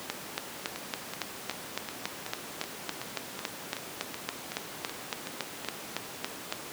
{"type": "two click trains", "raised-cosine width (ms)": 0.2, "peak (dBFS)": [-12, -18], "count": [24, 14], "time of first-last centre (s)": [[0.1, 6.525], [0.76, 5.647]], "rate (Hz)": [3.58, 2.66], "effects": ["pink hiss -41 dBFS RMS until 6.72 s", "high-pass 200 Hz 12 dB/octave"]}